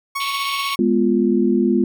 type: tone with tremolo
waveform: 30% pulse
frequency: 1108.7 Hz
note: C#6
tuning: in tune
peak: -18 dBFS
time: 0.15-0.76 s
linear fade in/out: 10 ms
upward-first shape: sine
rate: 16 Hz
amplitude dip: 30%
type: band-pass noise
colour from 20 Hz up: pink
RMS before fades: -28 dBFS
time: 0.2-0.75 s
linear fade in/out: 2 ms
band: 2500 to 4200 Hz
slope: 48 dB/octave
type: chord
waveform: sine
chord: F diminished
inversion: first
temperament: equal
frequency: 207.7 / 246.9 / 349.2 Hz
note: Ab3 / Cb4 / F4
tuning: 0 / 0 / 0 cents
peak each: -18 dBFS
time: 0.79-1.84 s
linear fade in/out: 2 ms
effects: none